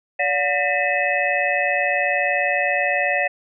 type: tone cluster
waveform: sine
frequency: 575 / 723 / 1807 / 1986 / 2577 Hz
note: D5 / F#5 / A6 / B6 / E7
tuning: -37 / -40 / +46 / +9 / -40 cents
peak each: -24 dBFS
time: 0.19-3.28 s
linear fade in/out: 10 ms
effects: none